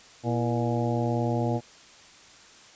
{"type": "harmonic tone with a mistuned harmonic", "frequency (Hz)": 119.3, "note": "A#2", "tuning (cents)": 41, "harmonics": [1, 2, 3, 4, 5, 6, 7], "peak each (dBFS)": [-27, -30, -32, -33, -34, -35, -35], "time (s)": [0.23, 1.61], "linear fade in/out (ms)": 50, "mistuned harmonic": 3, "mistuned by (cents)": -95, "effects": ["white hiss -51 dBFS RMS until 2.75 s", "resampled to 16000 Hz"]}